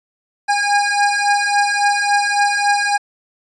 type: beating tone pair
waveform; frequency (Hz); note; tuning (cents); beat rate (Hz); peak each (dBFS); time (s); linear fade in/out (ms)
25% pulse; 814 / 817.6; G#5 / G#5; -35 / -27; 3.6; -13; 0.48-2.98; 20
effects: resampled to 22050 Hz